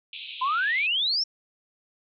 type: band-pass noise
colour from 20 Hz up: pink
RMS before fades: -39 dBFS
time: 0.13-0.87 s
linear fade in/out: 2 ms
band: 2400 to 3900 Hz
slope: 96 dB/octave
type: exponential sweep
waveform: sine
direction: up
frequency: 987.8 to 5588 Hz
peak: -22 dBFS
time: 0.41-1.24 s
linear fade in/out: 10 ms
effects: none